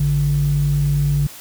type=tone pair together; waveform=sine; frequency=54.85 / 144.5 Hz; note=A1 / D3; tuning=-5 / -28 cents; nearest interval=octave + perfect fourth; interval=1677 cents; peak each=-21 / -14 dBFS; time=0-1.27 s; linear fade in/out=5 ms; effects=tanh soft clip ceiling -9 dBFS + white hiss -38 dBFS RMS until 1.4 s